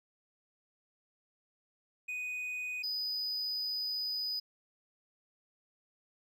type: tone pair in turn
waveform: triangle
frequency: 2489 / 4978 Hz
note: D#7 / D#8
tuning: 0 / 0 cents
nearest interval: octave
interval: 1200 cents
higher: second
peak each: -34 / -32 dBFS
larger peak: second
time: 2.08-2.83 / 2.83-4.4 s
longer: second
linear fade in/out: 10 ms
effects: none